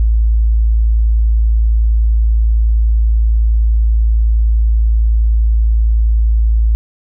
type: tone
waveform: sine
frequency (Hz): 55.3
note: A1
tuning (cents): +9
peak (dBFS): -8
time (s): 0-6.75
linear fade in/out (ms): 0
effects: none